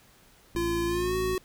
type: harmonic tone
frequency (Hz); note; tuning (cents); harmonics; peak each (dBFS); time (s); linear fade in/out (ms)
55; A1; 0; 1 / 2 / 3 / 4 / 5; -36 / -39 / -41 / -42 / -43; 0.55-1.35; 0
type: tone with pitch glide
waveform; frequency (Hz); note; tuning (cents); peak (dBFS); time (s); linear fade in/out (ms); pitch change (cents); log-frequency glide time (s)
square; 342.3 to 371.1; F4 to F#4; -35 to +5; -27; 0.56-1.38; 2; +140; 0.86-1.16
effects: pink hiss -58 dBFS RMS until 1.44 s